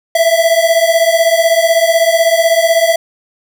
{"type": "beating tone pair", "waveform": "square", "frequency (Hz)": [655, 671], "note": ["E5", "E5"], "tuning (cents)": [-11, 31], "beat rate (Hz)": 16, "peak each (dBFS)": -12, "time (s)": [0.15, 2.96], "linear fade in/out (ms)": 5, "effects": []}